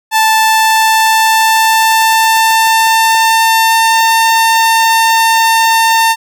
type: tone with pitch glide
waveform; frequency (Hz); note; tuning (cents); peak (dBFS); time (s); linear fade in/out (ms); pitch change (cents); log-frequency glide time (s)
sawtooth; 880 to 903.7; A5 to A5; 0 to +46; -3; 0.11-6.16; 50; +46; 0.33-4.18
effects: none